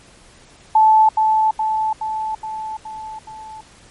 sine tone with echo, 872 Hz, A5, 16 cents flat, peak -8 dBFS, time 0.75-1.09 s, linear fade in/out 5 ms, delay 420 ms, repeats 6, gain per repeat -4 dB, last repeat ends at 3.61 s, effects pink hiss -47 dBFS RMS until 3.9 s + MP3 48 kbps

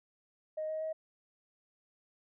sine tone with pitch steps, 622.3 / 628.1 / 633.9 Hz, D#5 / D#5 / D#5, 0 / +16 / +32 cents, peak -33 dBFS, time 0.57-0.93 s, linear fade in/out 10 ms, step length 120 ms, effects tanh soft clip ceiling -29 dBFS

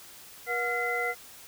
sine tone cluster, 479.4 / 726 / 1388 / 2041 Hz, A#4 / F#5 / F6 / C7, +48 / -33 / -11 / -44 cents, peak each -33 / -34 / -34 / -30 dBFS, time 0.46-1.15 s, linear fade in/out 50 ms, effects white hiss -49 dBFS RMS until 1.47 s

